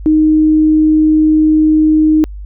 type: tone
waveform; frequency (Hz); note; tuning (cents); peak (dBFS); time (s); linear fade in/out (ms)
sine; 310; D#4; -6; -6; 0.06-2.24; 0
effects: added 50 Hz sine -24 dBFS peak until 2.45 s